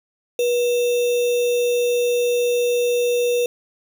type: tone with sample-and-hold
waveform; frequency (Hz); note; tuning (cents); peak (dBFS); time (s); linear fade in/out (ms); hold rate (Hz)
sine; 483.8; B4; -36; -16; 0.39-3.46; 2; 3150
effects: none